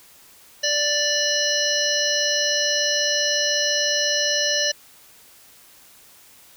harmonic tone, 587.3 Hz, D5, in tune, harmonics 1 / 3 / 5 / 7 / 9 / 10, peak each -26 / -26 / -26 / -26 / -26 / -26 dBFS, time 0.63-4.72 s, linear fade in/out 10 ms, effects white hiss -50 dBFS RMS until 6.56 s

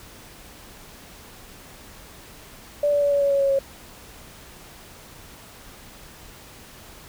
sine tone with pitch steps, 583 / 577.6 / 572.3 / 567.1 / 561.8 / 556.7 / 551.6 / 546.5 Hz, D5 / D5 / D5 / C#5 / C#5 / C#5 / C#5 / C#5, -13 / -29 / -45 / +39 / +23 / +7 / -9 / -25 cents, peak -17 dBFS, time 2.83-3.59 s, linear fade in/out 5 ms, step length 95 ms, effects pink hiss -45 dBFS RMS until 7.08 s

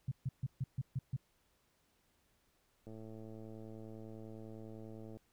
sine tone bursts, 131.4 Hz, C3, 8 cents sharp, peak -33 dBFS, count 7, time 0.08-1.165 s, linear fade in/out 5 ms, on 35 ms, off 140 ms
click train, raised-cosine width 2 ms, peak -38 dBFS, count 254, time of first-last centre 2.87-5.17 s, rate 110 Hz
effects pink hiss -75 dBFS RMS until 5.32 s

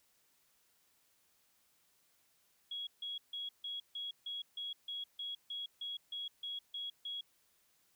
sine tone bursts, 3323 Hz, G#7, in tune, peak -39 dBFS, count 15, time 2.71-7.21 s, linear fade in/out 5 ms, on 160 ms, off 150 ms, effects white hiss -73 dBFS RMS until 7.95 s

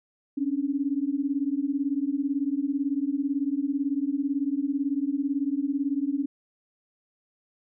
sine beating tone pair, 271.4 / 289.4 Hz, C#4 / D4, -36 / -25 cents, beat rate 18 Hz, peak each -27 dBFS, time 0.37-6.26 s, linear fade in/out 10 ms, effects none

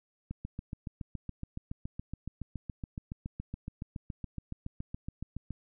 click train, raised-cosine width 5 ms, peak -25 dBFS, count 38, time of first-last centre 0.31-5.507 s, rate 7.12 Hz, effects none

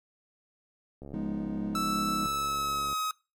click train, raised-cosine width 2 ms, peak -30 dBFS, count 135, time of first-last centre 1.02-2.929 s, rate 70.2 Hz
triangle chord, F half-diminished seventh, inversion none, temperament equal, 174.61 / 207.7 / 246.9 / 311.1 Hz, F3 / Ab3 / Cb4 / Eb4, 0 / 0 / 0 / 0 cents, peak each -37 / -31 / -37 / -35 dBFS, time 1.14-2.26 s, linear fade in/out 0 ms
45% pulse tone with pitch glide, 1318.5 to 1267.7 Hz, E6 to D#6, 0 to +32 cents, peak -28 dBFS, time 1.75-3.11 s, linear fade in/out 2 ms, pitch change -68 cents, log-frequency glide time 2.15-2.96 s
effects noise-tail reverb RT60 0.3 s tail -24 dB re dry + MP3 64 kbps

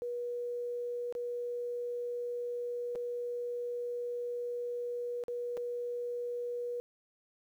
sine tone with dropouts, 483.1 Hz, B4, 38 cents flat, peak -34 dBFS, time 0.02-6.8 s, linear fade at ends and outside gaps 0 ms, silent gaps 1.125-1.151 / 2.952-2.957 / 5.238-5.282 / 5.57-5.575 s, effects 11-bit

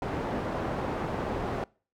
white low-pass noise, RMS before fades -32 dBFS, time 0.02-1.64 s, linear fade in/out 2 ms, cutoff 710 Hz, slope 12 dB/octave, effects noise-tail reverb RT60 0.4 s tail -25 dB re dry

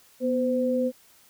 sine tone pair together, 246 / 513 Hz, B3 / C5, -7 / -34 cents, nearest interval octave + minor second, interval 1273 cents, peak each -25 / -24 dBFS, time 0.2-0.92 s, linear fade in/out 50 ms, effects white hiss -57 dBFS RMS until 1.29 s

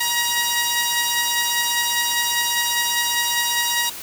10% pulse tone pair together, 950 / 1905 Hz, A#5 / A#6, +33 / +37 cents, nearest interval octave, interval 1204 cents, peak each -13 dBFS, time 0-3.9 s, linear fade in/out 10 ms, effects white hiss -34 dBFS RMS until 4.02 s

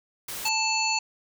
white noise, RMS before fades -35 dBFS, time 0.28-0.49 s, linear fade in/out 5 ms
harmonic tone, 880 Hz, A5, in tune, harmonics 1 / 3 / 5 / 7 / 8, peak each -28 / -27 / -28 / -38 / -32 dBFS, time 0.45-0.99 s, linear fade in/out 5 ms
effects none

